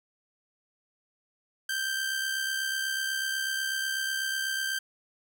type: tone with amplitude modulation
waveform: sawtooth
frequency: 1568 Hz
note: G6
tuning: in tune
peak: -23 dBFS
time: 1.69-4.79 s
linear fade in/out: 5 ms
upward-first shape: sine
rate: 68.1 Hz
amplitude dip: 45%
effects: none